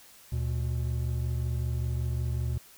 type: tone pair together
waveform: triangle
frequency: 74.7 / 120 Hz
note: D2 / B2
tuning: +30 / -49 cents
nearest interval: minor sixth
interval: 821 cents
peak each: -28 dBFS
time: 0.32-2.58 s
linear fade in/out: 5 ms
effects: white hiss -54 dBFS RMS until 2.77 s